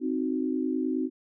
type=chord; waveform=sine; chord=C diminished; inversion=none; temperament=equal; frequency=261.6 / 311.1 / 370 Hz; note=C4 / Eb4 / Gb4; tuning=0 / 0 / 0 cents; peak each=-28 / -30 / -33 dBFS; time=0-1.1 s; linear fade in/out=50 ms; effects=none